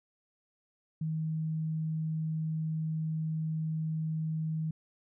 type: tone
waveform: sine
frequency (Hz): 158.3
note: D#3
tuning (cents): +30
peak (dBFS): -30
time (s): 1.01-4.71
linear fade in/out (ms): 5
effects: none